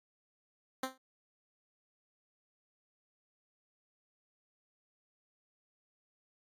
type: tone with exponential decay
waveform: 10% pulse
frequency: 261.6 Hz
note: C4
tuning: in tune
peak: -23 dBFS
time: 0.83-0.98 s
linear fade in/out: 5 ms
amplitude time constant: 31 ms
effects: AAC 64 kbps